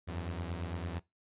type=beating tone pair; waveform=sawtooth; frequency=84 / 92.9 Hz; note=E2 / F#2; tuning=+33 / +7 cents; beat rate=8.9 Hz; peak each=-34 / -37 dBFS; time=0.07-1 s; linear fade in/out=20 ms; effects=noise-tail reverb RT60 0.2 s tail -21 dB re dry + resampled to 8000 Hz